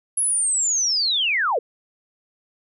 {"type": "linear sweep", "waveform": "sine", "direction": "down", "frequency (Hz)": [10750, 406.5], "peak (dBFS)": -18, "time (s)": [0.17, 1.59], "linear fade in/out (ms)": 5, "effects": []}